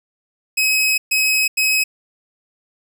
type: tone bursts at uneven times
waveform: sawtooth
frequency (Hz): 2548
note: D#7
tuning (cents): +41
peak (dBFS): -11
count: 3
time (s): 0.57-0.98 / 1.11-1.48 / 1.57-1.84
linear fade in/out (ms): 10
effects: none